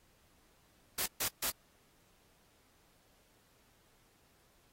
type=noise bursts; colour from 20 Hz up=white; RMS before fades=-34 dBFS; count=3; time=0.98-1.503 s; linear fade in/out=5 ms; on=81 ms; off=140 ms; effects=pink hiss -69 dBFS RMS until 4.72 s + AAC 48 kbps